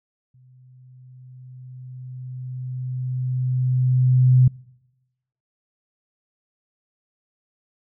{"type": "tone with exponential growth", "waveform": "sine", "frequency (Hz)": 127.4, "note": "C3", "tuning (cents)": -46, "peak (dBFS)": -10, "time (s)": [0.34, 4.48], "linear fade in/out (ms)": 5, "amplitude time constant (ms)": 900, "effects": ["noise-tail reverb RT60 1.0 s tail -26 dB re dry"]}